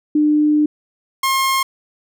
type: tone pair in turn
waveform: sine / sawtooth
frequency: 300.3 / 1070.1 Hz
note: D4 / C6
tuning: +39 / +39 cents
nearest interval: octave + minor seventh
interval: 2200 cents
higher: second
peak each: -11 dBFS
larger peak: neither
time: 0.15-0.66 / 1.23-1.63 s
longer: first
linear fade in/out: 5 ms
effects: none